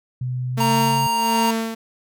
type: tone with pitch glide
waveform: sine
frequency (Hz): 126.1 to 135.15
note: B2 to C#3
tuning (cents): +36 to -44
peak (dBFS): -22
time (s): 0.21-1.07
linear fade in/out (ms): 5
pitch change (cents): +120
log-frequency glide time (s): 0.53-0.73
type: tone with tremolo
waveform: sawtooth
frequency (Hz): 225.3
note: A3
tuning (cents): +41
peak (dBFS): -15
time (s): 0.57-1.75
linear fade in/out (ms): 10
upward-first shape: sine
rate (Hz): 1.4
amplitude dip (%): 75
type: tone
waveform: square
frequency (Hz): 932.3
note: A#5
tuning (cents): 0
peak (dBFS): -19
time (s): 0.6-1.51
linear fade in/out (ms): 5
effects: none